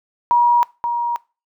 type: tone pair in turn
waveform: sine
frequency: 957 / 949.3 Hz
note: A#5 / A#5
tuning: +45 / +31 cents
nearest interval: unison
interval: 14 cents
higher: first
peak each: -10 / -17 dBFS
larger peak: first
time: 0.31-0.63 / 0.84-1.16 s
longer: neither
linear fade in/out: 0 ms
effects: noise-tail reverb RT60 0.3 s tail -22 dB re dry